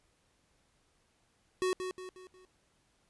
square tone with echo, 370 Hz, F#4, in tune, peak -29 dBFS, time 1.62-1.73 s, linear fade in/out 0 ms, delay 180 ms, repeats 4, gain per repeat -7 dB, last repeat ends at 2.45 s, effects pink hiss -72 dBFS RMS until 3.09 s + resampled to 24000 Hz

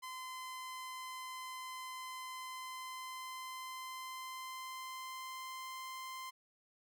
sawtooth tone with pitch glide, 1029 to 1041.6 Hz, C6 to C6, -29 to -8 cents, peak -40 dBFS, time 0.02-6.31 s, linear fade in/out 20 ms, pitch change +21 cents, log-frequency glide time 2.33-5.84 s, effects none

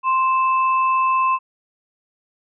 sine tone pair together, 1046 / 2633 Hz, C6 / E7, -1 / -3 cents, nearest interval octave + major third, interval 1598 cents, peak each -15 / -27 dBFS, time 0.03-1.39 s, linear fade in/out 50 ms, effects none

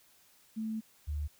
sine tone pair in turn, 220 / 74.1 Hz, A3 / D2, 0 / +16 cents, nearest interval octave + perfect fifth, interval 1884 cents, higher first, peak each -33 / -32 dBFS, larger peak second, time 0.56-0.81 / 1.07-1.28 s, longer first, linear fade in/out 20 ms, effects white hiss -64 dBFS RMS until 1.39 s

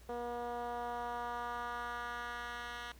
10% pulse tone with band-pass filter sweep, 240 Hz, B3, 49 cents flat, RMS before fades -41 dBFS, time 0.09-2.92 s, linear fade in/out 2 ms, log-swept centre 510 to 2300 Hz, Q 1.5, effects added 60 Hz sine -56 dBFS peak until 2.99 s + pink hiss -63 dBFS RMS until 2.99 s

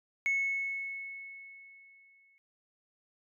sine tone with exponential decay, 2198 Hz, C#7, 15 cents flat, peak -24 dBFS, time 0.26-2.38 s, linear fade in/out 0 ms, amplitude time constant 460 ms, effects tanh soft clip ceiling -24 dBFS

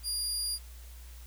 25% pulse tone, 4821 Hz, D8, 45 cents sharp, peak -26 dBFS, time 0.03-0.59 s, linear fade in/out 50 ms, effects added 60 Hz sine -45 dBFS peak until 1.26 s + white hiss -56 dBFS RMS until 1.26 s

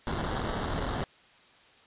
pink noise with sample-and-hold, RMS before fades -32 dBFS, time 0.07-1.04 s, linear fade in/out 0 ms, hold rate 2450 Hz, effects white hiss -58 dBFS RMS until 1.86 s + resampled to 8000 Hz

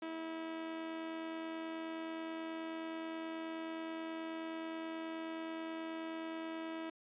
sawtooth tone with amplitude modulation, 324.2 Hz, E4, 29 cents flat, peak -35 dBFS, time 0.02-6.9 s, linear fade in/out 5 ms, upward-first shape sine, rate 89.4 Hz, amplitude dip 35%, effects resampled to 8000 Hz

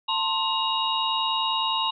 sine tone cluster, 894 / 1053 / 2844 / 3794 Hz, A5 / C6 / F7 / A#7, +27 / +11 / +31 / +30 cents, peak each -28 dBFS, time 0.08-1.91 s, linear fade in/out 10 ms, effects none

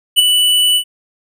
square tone with ADSR envelope, 2969 Hz, F#7, 5 cents sharp, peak -4 dBFS, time 0.16-0.84 s, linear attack 30 ms, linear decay 15 ms, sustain -6 dB, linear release 79 ms, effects none

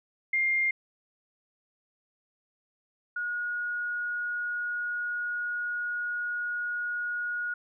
sine tone pair in turn, 2113 / 1445.4 Hz, C7 / F#6, +16 / -41 cents, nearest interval perfect fifth, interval 657 cents, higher first, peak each -23 / -29 dBFS, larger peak first, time 0.33-0.71 / 3.16-7.54 s, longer second, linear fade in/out 5 ms, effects none

